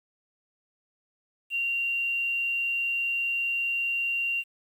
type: tone with quantisation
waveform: sine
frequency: 2765 Hz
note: F7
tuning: 18 cents flat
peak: -25 dBFS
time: 1.5-4.44 s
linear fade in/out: 50 ms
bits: 9
effects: none